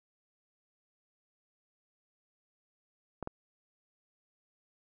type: clicks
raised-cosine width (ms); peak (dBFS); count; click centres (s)
1; -23; 2; 3.227 / 3.274
effects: none